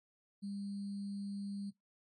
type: tone with sample-and-hold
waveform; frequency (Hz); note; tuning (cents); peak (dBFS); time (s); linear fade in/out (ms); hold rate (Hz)
sine; 200; G3; +35; -39; 0.42-1.71; 20; 4410
effects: noise-tail reverb RT60 0.2 s tail -26 dB re dry + AAC 32 kbps

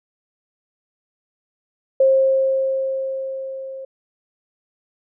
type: tone with level ramp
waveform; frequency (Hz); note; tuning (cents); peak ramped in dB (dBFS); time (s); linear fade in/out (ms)
sine; 533; C5; +32; -10 to -30; 2-3.85; 5
effects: none

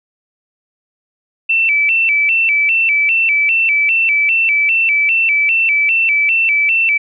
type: tone with vibrato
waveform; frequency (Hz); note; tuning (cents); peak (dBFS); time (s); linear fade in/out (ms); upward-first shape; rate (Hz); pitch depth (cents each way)
sine; 2489; D#7; 0; -10; 1.49-6.98; 10; square; 2.5; 130
effects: none

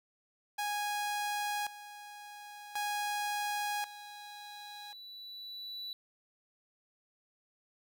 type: tone with tremolo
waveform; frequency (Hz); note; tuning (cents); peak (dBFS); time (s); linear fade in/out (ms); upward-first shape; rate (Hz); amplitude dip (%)
sawtooth; 827; G#5; -8; -29; 0.58-4.93; 10; square; 0.46; 80
type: tone with exponential growth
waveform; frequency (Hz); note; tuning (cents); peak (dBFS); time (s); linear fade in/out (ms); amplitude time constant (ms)
triangle; 3952; B7; 0; -37; 1.56-5.93; 1; 950
effects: none

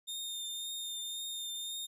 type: tone with vibrato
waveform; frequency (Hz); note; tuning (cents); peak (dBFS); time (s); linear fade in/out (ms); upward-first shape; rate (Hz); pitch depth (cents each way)
sawtooth; 3643; A#7; -41; -35; 0.07-1.87; 20; triangle; 1.9; 21
effects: none

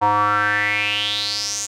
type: tone with band-pass filter sweep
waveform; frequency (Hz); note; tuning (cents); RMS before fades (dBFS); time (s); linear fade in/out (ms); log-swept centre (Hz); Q
square; 103.83; G#2; 0; -20; 0.01-1.67; 20; 890 to 7000; 6.3
effects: none

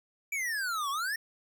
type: exponential two-way sweep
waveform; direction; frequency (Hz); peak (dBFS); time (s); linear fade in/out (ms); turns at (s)
square; down then up; 2349 to 1079 to 1859; -31; 0.32-1.16; 5; 0.9
effects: none

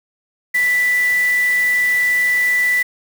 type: tone in noise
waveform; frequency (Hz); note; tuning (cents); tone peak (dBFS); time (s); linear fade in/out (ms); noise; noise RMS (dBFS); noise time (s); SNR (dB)
sine; 1977; B6; +1; -13; 0.54-2.83; 10; white; -31; 0.54-2.83; +15
effects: none

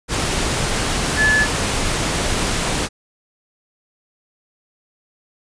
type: tone in noise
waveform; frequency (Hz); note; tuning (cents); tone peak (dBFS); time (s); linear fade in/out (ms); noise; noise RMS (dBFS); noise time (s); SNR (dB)
sine; 1724; A6; -36; -13; 1.16-1.47; 50; pink; -20; 0.08-2.89; +4
effects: resampled to 22050 Hz

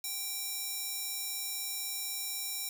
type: tone with high-pass filter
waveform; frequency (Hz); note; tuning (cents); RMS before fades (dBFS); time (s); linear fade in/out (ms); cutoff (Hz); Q
square; 784; G5; 0; -37; 0.04-2.69; 2; 6000; 0.62
effects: 9-bit

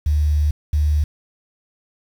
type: tone pair in turn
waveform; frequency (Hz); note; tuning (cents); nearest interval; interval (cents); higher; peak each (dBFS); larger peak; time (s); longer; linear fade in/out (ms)
sine; 74.8 / 74.8; D2 / D2; +32 / +32; unison; 0; neither; -14; neither; 0.06-0.51 / 0.73-1.04; first; 5
effects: 7-bit

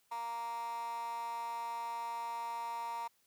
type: tone with high-pass filter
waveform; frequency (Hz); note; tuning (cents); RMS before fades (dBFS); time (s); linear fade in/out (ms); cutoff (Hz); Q
15% pulse; 233.1; A#3; 0; -40; 0.11-3.08; 10; 960; 7.3
effects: white hiss -73 dBFS RMS until 3.26 s

